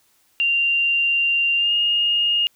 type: tone with pitch glide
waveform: sine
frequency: 2778 to 2845 Hz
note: F7 to F7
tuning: -10 to +31 cents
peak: -16 dBFS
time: 0.4-2.47 s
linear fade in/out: 0 ms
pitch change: +41 cents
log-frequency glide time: 1.56-1.73 s
effects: white hiss -61 dBFS RMS until 2.55 s